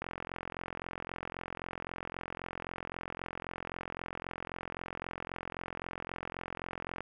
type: click train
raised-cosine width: 0.5 ms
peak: -23 dBFS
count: 307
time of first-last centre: 0.02-7.006 s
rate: 43.8 Hz
effects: none